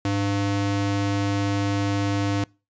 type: ring-modulated tone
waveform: square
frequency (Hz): 200.5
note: G3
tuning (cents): +39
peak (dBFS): -19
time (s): 0.05-2.44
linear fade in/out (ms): 2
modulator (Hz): 96.5
effects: noise-tail reverb RT60 0.3 s tail -25 dB re dry + resampled to 16000 Hz